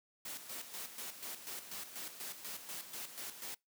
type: noise with tremolo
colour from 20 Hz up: white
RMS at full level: -44 dBFS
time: 0.25-3.55 s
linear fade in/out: 5 ms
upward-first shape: square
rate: 4.1 Hz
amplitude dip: 60%
effects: noise-tail reverb RT60 0.2 s tail -26 dB re dry + high-pass 150 Hz 12 dB/octave